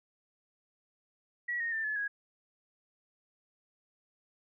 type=tone with pitch steps; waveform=sine; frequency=1927 / 1854.9 / 1785.5 / 1718.7 / 1654.5 Hz; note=B6 / A#6 / A6 / A6 / G#6; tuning=-43 / -9 / +25 / -41 / -7 cents; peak=-31 dBFS; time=1.48-2.08 s; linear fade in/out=10 ms; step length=120 ms; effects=none